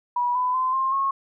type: tone with pitch steps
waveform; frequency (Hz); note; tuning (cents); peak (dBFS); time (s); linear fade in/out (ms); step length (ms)
sine; 973 / 1000.9 / 1029.7 / 1059.2 / 1089.6; B5 / B5 / C6 / C6 / C#6; -26 / +23 / -28 / +21 / -30; -20; 0.16-1.11; 5; 190
effects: none